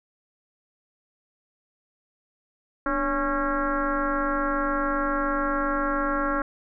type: tone with frequency modulation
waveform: sine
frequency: 830.6 Hz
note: G#5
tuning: in tune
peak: -22 dBFS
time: 2.86-6.42 s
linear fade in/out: 2 ms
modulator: 269 Hz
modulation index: 2.8
effects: none